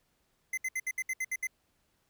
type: tone bursts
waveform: square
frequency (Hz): 2057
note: C7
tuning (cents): -30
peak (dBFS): -31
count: 9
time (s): 0.53-1.471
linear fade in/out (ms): 5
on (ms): 45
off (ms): 67
effects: pink hiss -74 dBFS RMS until 2.09 s